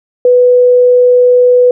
sine tone, 494.9 Hz, B4, 4 cents sharp, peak -3 dBFS, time 0.25-1.71 s, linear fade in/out 2 ms, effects none

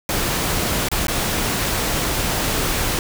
pink noise with dropouts, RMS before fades -21 dBFS, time 0.09-2.99 s, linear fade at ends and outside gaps 1 ms, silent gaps 0.886-0.915 / 1.069-1.082 s, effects none

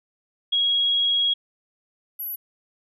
sine tone pair in turn, 3306 / 11713 Hz, G#7 / F#9, -9 / -19 cents, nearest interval octave + minor seventh, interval 2190 cents, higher second, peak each -18 / -28 dBFS, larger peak first, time 0.52-1.34 / 2.19-2.36 s, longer first, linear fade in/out 10 ms, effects none

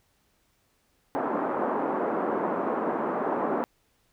pink band-pass noise, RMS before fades -28 dBFS, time 1.15-3.64 s, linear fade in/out 0 ms, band 250 to 1200 Hz, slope 24 dB/octave, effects pink hiss -69 dBFS RMS until 4.12 s

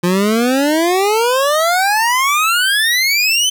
25% pulse exponential sweep, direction up, 172.3 to 3100 Hz, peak -8 dBFS, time 0.03-3.5 s, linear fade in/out 10 ms, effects 8-bit

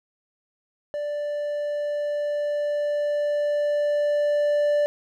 triangle tone with level ramp, 587.3 Hz, D5, in tune, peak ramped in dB -24 to -16 dBFS, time 0.94-4.86 s, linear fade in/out 0 ms, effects none

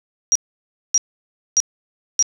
sine tone bursts, 5720 Hz, F8, 41 cents sharp, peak -11 dBFS, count 4, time 0.32-2.226 s, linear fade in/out 0 ms, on 34 ms, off 590 ms, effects none

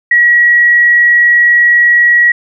sine tone, 1916 Hz, A#6, 47 cents sharp, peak -4 dBFS, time 0.11-2.32 s, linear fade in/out 5 ms, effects none

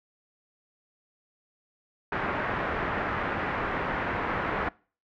white low-pass noise, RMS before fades -30 dBFS, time 2.12-4.69 s, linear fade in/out 5 ms, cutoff 1800 Hz, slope 24 dB/octave, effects noise-tail reverb RT60 0.4 s tail -24 dB re dry

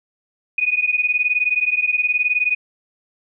sine beating tone pair, 2468 / 2487 Hz, D#7 / D#7, -15 / -1 cents, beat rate 19 Hz, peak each -19 dBFS, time 0.58-2.55 s, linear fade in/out 5 ms, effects none

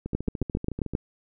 two click trains, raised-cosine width 3 ms, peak -19 / -12 dBFS, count 13 / 7, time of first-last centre 0.06-0.936 / 0.15-0.951 s, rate 13.7 / 7.49 Hz, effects none

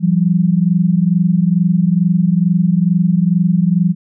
sine tone pair together, 169.5 / 191.77 Hz, E3 / G3, +49 / -38 cents, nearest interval major second, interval 213 cents, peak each -12 / -14 dBFS, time 0-3.95 s, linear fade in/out 50 ms, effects none

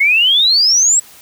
sine exponential sweep, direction up, 2138 to 7902 Hz, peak -8 dBFS, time 0-1 s, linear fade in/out 10 ms, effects white hiss -41 dBFS RMS until 1.21 s

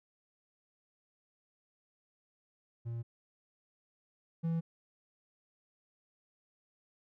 triangle tone pair in turn, 116.8 / 165.18 Hz, A#2 / E3, +4 / +4 cents, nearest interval tritone, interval 600 cents, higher second, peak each -34 / -28 dBFS, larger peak second, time 2.85-3.03 / 4.43-4.61 s, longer neither, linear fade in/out 20 ms, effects none

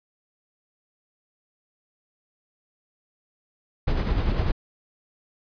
brown noise with tremolo, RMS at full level -21 dBFS, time 3.87-4.52 s, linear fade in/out 10 ms, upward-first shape sine, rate 10 Hz, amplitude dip 45%, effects resampled to 11025 Hz

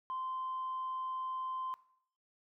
sine tone, 1038 Hz, C6, 14 cents flat, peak -35 dBFS, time 0.1-1.74 s, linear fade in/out 0 ms, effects noise-tail reverb RT60 0.6 s tail -18 dB re dry + tanh soft clip ceiling -32 dBFS

